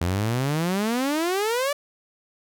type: exponential sweep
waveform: sawtooth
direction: up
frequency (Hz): 82.9 to 590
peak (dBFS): -18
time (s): 0.01-1.73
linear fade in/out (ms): 5
effects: none